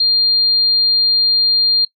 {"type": "tone", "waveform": "sine", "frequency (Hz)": 4200, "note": "C8", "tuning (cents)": 6, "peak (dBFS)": -10, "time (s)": [0, 1.85], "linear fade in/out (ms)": 5, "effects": ["noise-tail reverb RT60 0.1 s tail -20 dB re dry"]}